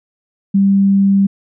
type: tone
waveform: sine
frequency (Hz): 196.8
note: G3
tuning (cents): +7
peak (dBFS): -8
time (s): 0.54-1.27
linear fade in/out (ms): 10
effects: none